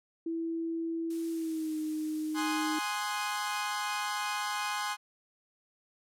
sine tone with pitch glide, 330 to 309.7 Hz, E4 to D#4, +2 to -8 cents, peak -31 dBFS, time 0.26-2.79 s, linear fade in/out 5 ms, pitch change -110 cents, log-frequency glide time 1.31-1.77 s
blue noise, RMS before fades -48 dBFS, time 1.1-3.6 s, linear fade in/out 5 ms
sawtooth chord, Ab dominant seventh, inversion none, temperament equal, 830.6 / 1046.5 / 1244.5 / 1480 Hz, Ab5 / C6 / Eb6 / Gb6, 0 / 0 / 0 / 0 cents, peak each -32 / -32 / -36 / -36 dBFS, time 2.34-4.97 s, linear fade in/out 50 ms
effects low-pass 11000 Hz 12 dB/octave

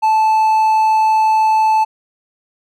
triangle tone, 874 Hz, A5, 12 cents flat, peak -8 dBFS, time 0.02-1.85 s, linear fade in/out 20 ms, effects none

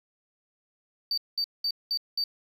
triangle tone bursts, 4609 Hz, D8, 33 cents flat, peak -23 dBFS, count 5, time 1.11-2.24 s, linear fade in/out 2 ms, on 66 ms, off 200 ms, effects tanh soft clip ceiling -20 dBFS

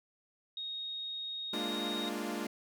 sine tone, 3736 Hz, A#7, 3 cents sharp, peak -37 dBFS, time 0.57-2.09 s, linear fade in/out 2 ms
sawtooth chord, Bb dominant seventh, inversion third, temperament equal with one note detuned, 207.7 / 231.3 / 293.7 / 349.2 Hz, Ab3 / Bb3 / D4 / F4, 0 / -13 / 0 / 0 cents, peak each -37 dBFS, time 1.53-2.47 s, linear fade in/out 5 ms
effects none

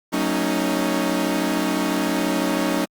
sawtooth chord, D# half-diminished seventh, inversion first, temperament equal with one note detuned, 185 / 225 / 277.2 / 311.1 Hz, F#3 / A3 / C#4 / D#4, 0 / +39 / 0 / 0 cents, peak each -23 / -23 / -21 / -20 dBFS, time 0.12-2.86 s, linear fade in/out 20 ms, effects Opus 48 kbps

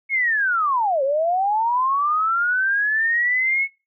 sine linear two-way sweep, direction down then up, 2212 to 525 to 2212 Hz, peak -17 dBFS, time 0.09-3.68 s, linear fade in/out 50 ms, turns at 1.03 s, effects noise-tail reverb RT60 0.3 s tail -24 dB re dry

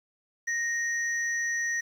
sine tone pair together, 1864.7 / 5920 Hz, A#6 / F#8, 0 / 0 cents, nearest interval octave + minor sixth, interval 2000 cents, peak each -27 / -35 dBFS, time 0.47-1.81 s, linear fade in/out 10 ms, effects 9-bit

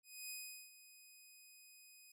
10% pulse tone with ADSR envelope, 2500 Hz, D#7, 8 cents sharp, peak -36 dBFS, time 0.03-2.12 s, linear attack 270 ms, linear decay 400 ms, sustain -15 dB, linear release 5 ms, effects none

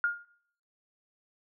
sine tone with exponential decay, 1418 Hz, F6, 26 cents sharp, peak -21 dBFS, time 0.04-0.25 s, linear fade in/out 1 ms, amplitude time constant 45 ms, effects noise-tail reverb RT60 0.6 s tail -18 dB re dry

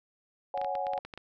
sine chord, C# suspended fourth, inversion none, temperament equal, 554.4 / 740 / 830.6 Hz, C#5 / F#5 / G#5, 0 / 0 / 0 cents, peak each -35 / -33 / -35 dBFS, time 0.54-0.99 s, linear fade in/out 2 ms
clicks, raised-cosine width 0.3 ms, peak -26 dBFS, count 10, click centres 0.576 / 0.615 / 0.646 / 0.753 / 0.868 / 0.935 / 0.978 / 1.05 / 1.138 / 1.176 s
effects none

